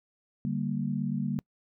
sine chord, G minor, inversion second, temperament equal, 146.83 / 196 / 233.1 Hz, D3 / G3 / Bb3, 0 / 0 / 0 cents, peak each -32 dBFS, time 0.45-1.39 s, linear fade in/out 0 ms, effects noise-tail reverb RT60 0.1 s tail -26 dB re dry

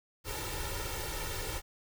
pink noise with comb filter, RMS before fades -37 dBFS, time 0.24-1.62 s, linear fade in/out 50 ms, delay 2.2 ms, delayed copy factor +0.95, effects none

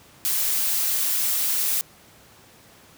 blue noise, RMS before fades -23 dBFS, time 0.25-1.81 s, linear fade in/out 0 ms, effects pink hiss -51 dBFS RMS until 2.97 s + high-pass 80 Hz 12 dB/octave

